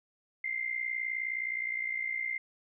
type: tone with amplitude modulation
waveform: sine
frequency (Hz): 2093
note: C7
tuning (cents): 0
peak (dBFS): -28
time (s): 0.44-2.38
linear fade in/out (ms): 5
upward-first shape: sine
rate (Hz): 59.4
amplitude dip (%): 75
effects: none